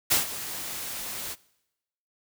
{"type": "noise with ADSR envelope", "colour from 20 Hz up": "white", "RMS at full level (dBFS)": -20, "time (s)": [0.1, 1.36], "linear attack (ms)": 19, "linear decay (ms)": 130, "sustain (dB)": -15, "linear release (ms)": 42, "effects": ["noise-tail reverb RT60 0.9 s tail -22 dB re dry"]}